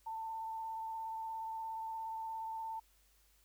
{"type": "tone with vibrato", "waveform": "sine", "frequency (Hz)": 893, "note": "A5", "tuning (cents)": 25, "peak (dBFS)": -39, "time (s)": [0.06, 2.8], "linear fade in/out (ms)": 10, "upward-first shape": "triangle", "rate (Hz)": 17, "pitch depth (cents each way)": 19, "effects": ["added 50 Hz sine -70 dBFS peak until 3.44 s", "white hiss -71 dBFS RMS until 3.44 s"]}